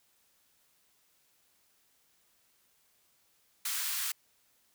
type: high-pass noise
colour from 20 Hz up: white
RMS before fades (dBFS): -34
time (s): 3.65-4.12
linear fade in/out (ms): 5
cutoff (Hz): 1100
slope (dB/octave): 24
effects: white hiss -70 dBFS RMS until 4.74 s